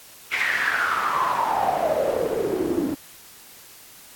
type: noise with band-pass filter sweep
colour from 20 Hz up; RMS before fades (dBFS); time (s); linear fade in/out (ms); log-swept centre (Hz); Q
pink; -23; 0.31-2.95; 20; 2200 to 280; 8.2
effects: white hiss -46 dBFS RMS until 4.15 s + AAC 64 kbps